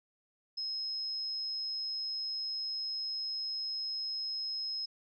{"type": "tone", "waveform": "sine", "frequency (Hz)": 5140, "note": "E8", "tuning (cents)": -45, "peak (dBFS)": -34, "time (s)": [0.57, 4.86], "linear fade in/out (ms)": 10, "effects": []}